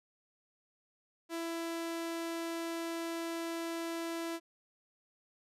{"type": "tone", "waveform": "sawtooth", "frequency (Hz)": 333.1, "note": "E4", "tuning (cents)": 18, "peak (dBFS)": -32, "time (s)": [1.29, 4.4], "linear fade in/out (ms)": 50, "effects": ["resampled to 32000 Hz"]}